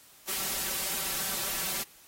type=noise with comb filter; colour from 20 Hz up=white; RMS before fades=-32 dBFS; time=0.27-1.84 s; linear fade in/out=20 ms; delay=5.2 ms; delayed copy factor=+0.9; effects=white hiss -56 dBFS RMS until 2.07 s + AAC 48 kbps